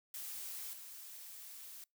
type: noise with level steps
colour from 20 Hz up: blue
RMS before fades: -45 / -51 dBFS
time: 0.14-1.84 s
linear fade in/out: 2 ms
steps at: 0.73 s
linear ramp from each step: 5 ms
effects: noise-tail reverb RT60 0.2 s tail -26 dB re dry